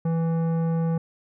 sine tone with tanh clipping, 164.81 Hz, E3, in tune, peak -23 dBFS, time 0.05-0.98 s, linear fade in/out 5 ms, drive 13 dB, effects none

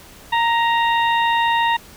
harmonic tone with a mistuned harmonic, 927 Hz, A#5, 10 cents flat, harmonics 1 / 2 / 3 / 4, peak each -16 / -22 / -26 / -28 dBFS, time 0.32-1.77 s, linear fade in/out 10 ms, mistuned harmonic 2, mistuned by +25 cents, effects pink hiss -43 dBFS RMS until 1.96 s

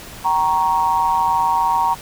sine tone with amplitude modulation, 936 Hz, A#5, 7 cents sharp, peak -10 dBFS, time 0.24-1.95 s, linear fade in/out 20 ms, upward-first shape sine, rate 167 Hz, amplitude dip 90%, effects pink hiss -36 dBFS RMS until 2.01 s

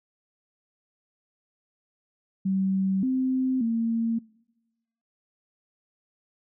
sine tone with pitch steps, 191.6 / 259.5 / 228.6 Hz, G3 / C4 / A#3, -39 / -14 / -34 cents, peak -22 dBFS, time 2.45-4.19 s, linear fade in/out 10 ms, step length 580 ms, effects noise-tail reverb RT60 1.0 s tail -24 dB re dry

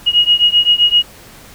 sine beating tone pair, 2883 / 2890.7 Hz, F#7 / F#7, -46 / -41 cents, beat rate 7.7 Hz, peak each -11 / -12 dBFS, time 0.06-1.03 s, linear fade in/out 20 ms, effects pink hiss -39 dBFS RMS until 1.54 s

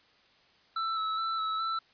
square tone with vibrato, 1316 Hz, E6, 3 cents flat, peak -30 dBFS, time 0.76-1.79 s, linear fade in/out 5 ms, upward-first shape square, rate 2.4 Hz, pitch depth 17 cents each way, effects white hiss -63 dBFS RMS until 1.93 s + resampled to 11025 Hz

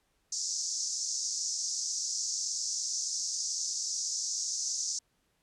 white band-pass noise, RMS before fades -34 dBFS, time 0.32-4.99 s, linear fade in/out 5 ms, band 5200 to 6800 Hz, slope 48 dB/octave, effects pink hiss -74 dBFS RMS until 5.42 s + low-pass 12000 Hz 12 dB/octave

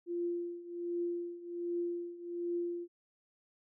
sine tone with tremolo, 346.6 Hz, F4, 13 cents flat, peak -31 dBFS, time 0.06-2.88 s, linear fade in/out 50 ms, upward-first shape triangle, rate 1.3 Hz, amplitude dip 85%, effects none

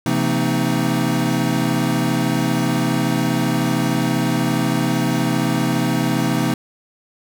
square tone cluster, 131.8 / 169.3 / 225.1 / 257.7 / 312.2 Hz, C3 / E3 / A3 / C4 / D#4, +13 / +46 / +40 / -26 / +6 cents, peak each -24 dBFS, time 0.06-6.54 s, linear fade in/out 2 ms, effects none

